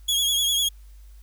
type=tone with vibrato; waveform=sawtooth; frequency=3322 Hz; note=G#7; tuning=in tune; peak=-17 dBFS; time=0.08-0.69 s; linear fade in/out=10 ms; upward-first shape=triangle; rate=10 Hz; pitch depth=53 cents each way; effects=added 50 Hz sine -43 dBFS peak until 1.22 s + white hiss -62 dBFS RMS until 1.22 s